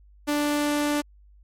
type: tone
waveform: sawtooth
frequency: 293.7 Hz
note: D4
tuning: in tune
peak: -18 dBFS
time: 0.27-1.02 s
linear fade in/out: 20 ms
effects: added 50 Hz sine -50 dBFS peak until 1.43 s + MP3 64 kbps